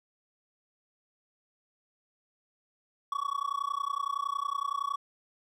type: tone with amplitude modulation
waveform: triangle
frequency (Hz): 1126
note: C#6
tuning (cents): +27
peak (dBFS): -24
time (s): 3.12-4.96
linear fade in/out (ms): 2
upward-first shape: sine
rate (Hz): 30.8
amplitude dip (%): 100
effects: none